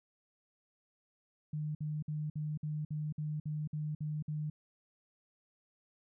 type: tone bursts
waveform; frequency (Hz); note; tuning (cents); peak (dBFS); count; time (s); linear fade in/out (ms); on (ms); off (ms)
sine; 151.7; D#3; -44; -34; 11; 1.53-4.5; 5; 220; 55
effects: none